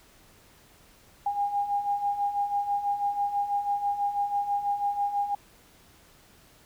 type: beating tone pair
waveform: sine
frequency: 807 / 813.1 Hz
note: G#5 / G#5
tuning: -50 / -37 cents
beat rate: 6.1 Hz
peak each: -32 / -26 dBFS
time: 1.26-5.35 s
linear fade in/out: 5 ms
effects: pink hiss -57 dBFS RMS until 6.65 s